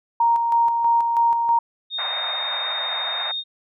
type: tone with tremolo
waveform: sine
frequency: 932.3 Hz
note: A#5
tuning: in tune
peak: -14 dBFS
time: 0.2-1.59 s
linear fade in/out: 5 ms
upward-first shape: square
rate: 3.1 Hz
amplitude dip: 40%
type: tone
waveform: sine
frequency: 3689 Hz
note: A#7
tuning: 19 cents flat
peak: -24 dBFS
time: 1.9-3.44 s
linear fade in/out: 50 ms
type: band-pass noise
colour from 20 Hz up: pink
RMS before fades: -31 dBFS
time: 1.98-3.32 s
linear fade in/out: 10 ms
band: 610 to 2300 Hz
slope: 48 dB/octave
effects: none